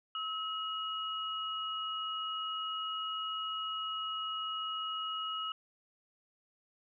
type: tone pair together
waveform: sine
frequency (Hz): 1289.6 / 2895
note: E6 / F#7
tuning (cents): -38 / -38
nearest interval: octave + major second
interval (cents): 1400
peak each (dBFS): -37 / -38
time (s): 0.15-5.52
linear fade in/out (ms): 2
effects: none